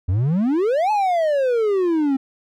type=exponential two-way sweep; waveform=triangle; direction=up then down; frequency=84.1 to 869 to 262.4 Hz; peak=-14 dBFS; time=0.08-2.17 s; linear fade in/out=10 ms; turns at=0.91 s; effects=none